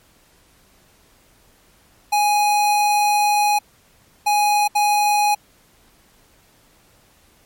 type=tone bursts at uneven times; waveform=square; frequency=830.6 Hz; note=G#5; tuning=in tune; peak=-15 dBFS; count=3; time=2.12-3.59 / 4.26-4.68 / 4.75-5.35 s; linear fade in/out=10 ms; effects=pink hiss -55 dBFS RMS until 7.45 s + MP3 64 kbps